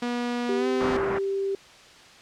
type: tone with pitch glide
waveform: sawtooth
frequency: 241.8 to 256.2 Hz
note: B3 to C4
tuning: -36 to -36 cents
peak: -22 dBFS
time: 0.02-0.97 s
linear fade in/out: 5 ms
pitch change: +100 cents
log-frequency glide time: 0.56-0.67 s
type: tone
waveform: sine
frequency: 392 Hz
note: G4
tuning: in tune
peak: -24 dBFS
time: 0.49-1.55 s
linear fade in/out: 2 ms
type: low-pass noise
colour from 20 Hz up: white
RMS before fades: -30 dBFS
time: 0.8-1.19 s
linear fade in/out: 10 ms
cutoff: 1600 Hz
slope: 24 dB/octave
effects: white hiss -49 dBFS RMS until 2.21 s + low-pass 5000 Hz 12 dB/octave